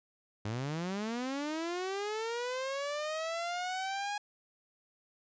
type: linear sweep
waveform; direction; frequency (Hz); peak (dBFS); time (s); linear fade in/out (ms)
sawtooth; up; 100 to 830.6; -30; 0.45-4.18; 5
effects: resampled to 16000 Hz